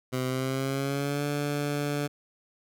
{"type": "tone with pitch glide", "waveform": "15% pulse", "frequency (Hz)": [128.6, 145.18], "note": ["C3", "D3"], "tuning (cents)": [-30, -20], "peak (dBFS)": -21, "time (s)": [0.12, 2.08], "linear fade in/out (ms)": 20, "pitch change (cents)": 210, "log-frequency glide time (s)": [0.26, 1.24], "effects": []}